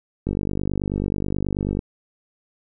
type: click train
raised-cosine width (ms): 3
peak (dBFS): -11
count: 76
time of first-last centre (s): 0.27-1.791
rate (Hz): 49.3
effects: none